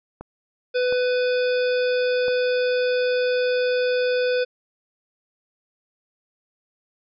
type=clicks; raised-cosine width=1 ms; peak=-21 dBFS; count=3; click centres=0.21 / 0.925 / 2.282 s
type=harmonic tone; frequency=499 Hz; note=B4; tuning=18 cents sharp; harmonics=1 / 3 / 5 / 7 / 9 / 10; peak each=-19 / -29 / -33 / -36 / -38 / -39 dBFS; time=0.74-4.45 s; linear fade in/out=20 ms
effects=none